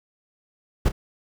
brown noise with echo, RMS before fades -17 dBFS, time 0.85-0.89 s, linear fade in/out 10 ms, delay 30 ms, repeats 1, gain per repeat -13 dB, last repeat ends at 0.92 s, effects none

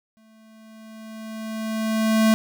square tone with exponential growth, 220 Hz, A3, in tune, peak -14 dBFS, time 0.17-2.34 s, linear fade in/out 0 ms, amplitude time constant 470 ms, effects none

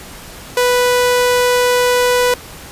sawtooth tone, 493.7 Hz, B4, 1 cent flat, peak -7 dBFS, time 0.57-2.34 s, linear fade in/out 2 ms, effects pink hiss -34 dBFS RMS until 2.71 s + resampled to 32000 Hz

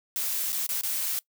blue noise with dropouts, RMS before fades -29 dBFS, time 0.16-1.19 s, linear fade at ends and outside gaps 0 ms, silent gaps 0.521-0.528 / 0.665-0.691 / 0.811-0.834 s, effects noise-tail reverb RT60 0.1 s tail -22 dB re dry

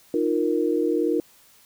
sine chord, Eb suspended second, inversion none, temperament equal with one note detuned, 308.4 / 349.2 / 466.2 Hz, Eb4 / F4 / Bb4, -15 / 0 / 0 cents, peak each -24 dBFS, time 0.14-1.2 s, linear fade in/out 2 ms, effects white hiss -55 dBFS RMS until 1.65 s

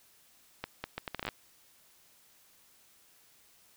accelerating click train, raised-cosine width 0.3 ms, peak -19 dBFS, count 11, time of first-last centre 0.64-1.288 s, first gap 200 ms, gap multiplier 0.7, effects white hiss -63 dBFS RMS until 3.76 s

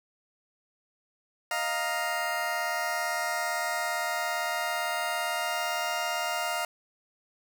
20% pulse chord, Eb suspended second, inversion none, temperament just, 622.3 / 700 / 933.4 Hz, Eb5 / F5 / Bb5, 0 / +4 / +2 cents, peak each -30 / -26 / -29 dBFS, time 1.51-6.65 s, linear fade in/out 2 ms, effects none

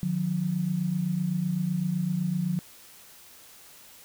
sine tone pair together, 152.32 / 180.2 Hz, D#3 / F#3, -36 / -45 cents, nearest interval minor third, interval 291 cents, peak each -30 / -26 dBFS, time 0.03-2.59 s, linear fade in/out 0 ms, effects white hiss -51 dBFS RMS until 4.04 s

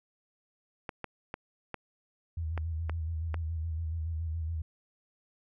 clicks, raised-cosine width 0.5 ms, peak -21 dBFS, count 7, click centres 0.892 / 1.043 / 1.341 / 1.743 / 2.577 / 2.896 / 3.343 s
sine tone with vibrato, 81 Hz, E2, 30 cents flat, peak -31 dBFS, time 2.37-4.62 s, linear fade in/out 5 ms, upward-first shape square, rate 7.1 Hz, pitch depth 48 cents each way
effects none

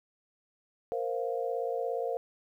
sine chord, Bb suspended second, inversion none, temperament equal, 466.2 / 523.3 / 698.5 Hz, Bb4 / C5 / F5, 0 / 0 / 0 cents, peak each -33 / -34 / -36 dBFS, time 0.92-2.17 s, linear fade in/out 0 ms, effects 11-bit

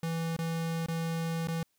square tone with dropouts, 164.81 Hz, E3, in tune, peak -31 dBFS, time 0.03-1.63 s, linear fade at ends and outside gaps 2 ms, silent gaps 0.365-0.388 / 0.862-0.884 / 1.473-1.483 s, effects white hiss -75 dBFS RMS until 1.78 s

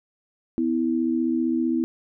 sine tone pair together, 250.5 / 325.9 Hz, B3 / E4, +25 / -20 cents, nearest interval perfect fourth, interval 455 cents, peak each -23 dBFS, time 0.58-1.84 s, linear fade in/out 0 ms, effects none

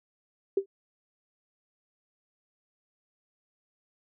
sine tone with exponential decay, 392 Hz, G4, in tune, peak -18 dBFS, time 0.57-0.66 s, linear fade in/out 5 ms, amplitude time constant 18 ms, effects none

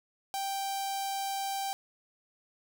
sawtooth tone with notch filter, 784 Hz, G5, in tune, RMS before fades -34 dBFS, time 0.34-1.73 s, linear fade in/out 0 ms, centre 1800 Hz, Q 0.83, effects none

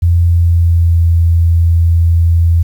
sine tone with pitch glide, 85.6 to 83.98 Hz, F2 to E2, -34 to +33 cents, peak -6 dBFS, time 0.02-2.63 s, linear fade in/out 10 ms, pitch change -33 cents, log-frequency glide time 0.25-1.03 s, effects 7-bit

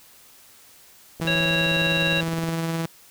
click train, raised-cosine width 2 ms, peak -22 dBFS, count 26, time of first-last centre 1.2-2.489 s, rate 19.4 Hz
sawtooth tone with tremolo, 164.6 Hz, E3, 2 cents flat, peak -19 dBFS, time 1.21-2.86 s, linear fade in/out 5 ms, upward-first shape sine, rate 19 Hz, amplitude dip 25%
harmonic tone, 550 Hz, C#5, 14 cents flat, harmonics 1 / 3 / 5 / 7, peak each -29 / -27 / -24 / -26 dBFS, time 1.27-2.21 s, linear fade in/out 5 ms
effects white hiss -51 dBFS RMS until 3.1 s

